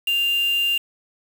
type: tone with quantisation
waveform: sine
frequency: 2794 Hz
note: F7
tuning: in tune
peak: -18 dBFS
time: 0.07-0.78 s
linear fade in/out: 5 ms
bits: 5
effects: none